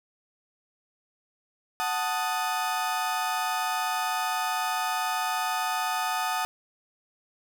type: chord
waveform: 35% pulse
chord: D# diminished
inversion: first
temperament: equal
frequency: 740 / 880 / 1244.5 Hz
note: F#5 / A5 / D#6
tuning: 0 / 0 / 0 cents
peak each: -29 dBFS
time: 1.8-6.45 s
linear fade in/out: 0 ms
effects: none